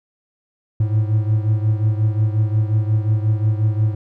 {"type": "beating tone pair", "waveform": "triangle", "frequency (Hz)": [106.4, 112], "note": ["G#2", "A2"], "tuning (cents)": [42, 31], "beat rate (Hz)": 5.6, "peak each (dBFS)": [-14, -19], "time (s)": [0.8, 3.95], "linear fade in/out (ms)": 5, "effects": []}